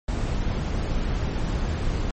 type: noise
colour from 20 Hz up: brown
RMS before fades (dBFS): -25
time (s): 0.08-2.11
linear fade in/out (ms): 5
effects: MP3 32 kbps